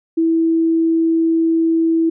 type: tone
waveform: sine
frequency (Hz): 327.6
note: E4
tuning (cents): -11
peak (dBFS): -12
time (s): 0.17-2.1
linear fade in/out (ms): 10
effects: none